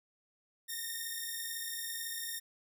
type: beating tone pair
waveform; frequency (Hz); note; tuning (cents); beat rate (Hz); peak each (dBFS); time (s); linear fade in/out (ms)
5% pulse; 1826 / 1844; A#6 / A#6; -36 / -19; 18; -30; 0.68-2.4; 20
effects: none